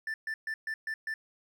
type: tone bursts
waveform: triangle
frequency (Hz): 1769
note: A6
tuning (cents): +9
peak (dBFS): -30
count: 6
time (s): 0.07-1.14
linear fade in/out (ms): 2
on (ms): 70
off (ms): 130
effects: none